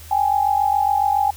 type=tone pair together; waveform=sine; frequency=794 / 841.2 Hz; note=G5 / G#5; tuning=+22 / +22 cents; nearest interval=minor second; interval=100 cents; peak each=-18 dBFS; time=0.11-1.31 s; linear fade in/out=5 ms; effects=added 79 Hz sine -39 dBFS peak until 1.36 s + white hiss -43 dBFS RMS until 1.36 s